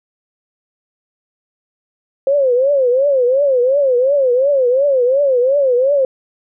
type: tone with vibrato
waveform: sine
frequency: 529 Hz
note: C5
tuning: 19 cents sharp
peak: -10 dBFS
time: 2.27-6.05 s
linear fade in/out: 2 ms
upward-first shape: triangle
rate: 2.8 Hz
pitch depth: 180 cents each way
effects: none